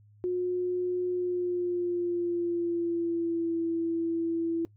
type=tone with pitch glide; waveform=sine; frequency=360.4 to 332.4 Hz; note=F#4 to E4; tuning=-45 to +15 cents; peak=-26 dBFS; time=0.24-4.65 s; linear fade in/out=0 ms; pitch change=-140 cents; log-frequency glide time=1.08-3.59 s; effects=noise-tail reverb RT60 0.1 s tail -21 dB re dry + added 104 Hz sine -55 dBFS peak until 4.76 s